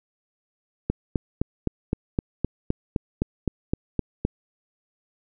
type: click train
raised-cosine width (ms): 3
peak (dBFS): -9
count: 14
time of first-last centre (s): 0.9-4.251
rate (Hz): 3.88
effects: none